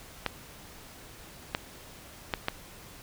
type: clicks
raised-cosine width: 0.3 ms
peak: -11 dBFS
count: 4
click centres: 0.263 / 1.549 / 2.338 / 2.484 s
effects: pink hiss -49 dBFS RMS until 3.02 s